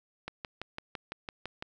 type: click train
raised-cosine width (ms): 0.3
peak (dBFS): -21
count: 9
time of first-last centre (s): 0.28-1.625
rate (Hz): 5.95
effects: none